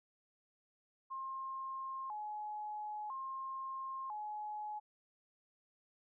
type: tone with vibrato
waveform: sine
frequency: 948 Hz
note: A#5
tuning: 29 cents sharp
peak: -40 dBFS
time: 1.1-4.8 s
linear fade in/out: 20 ms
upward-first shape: square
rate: 0.5 Hz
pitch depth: 200 cents each way
effects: none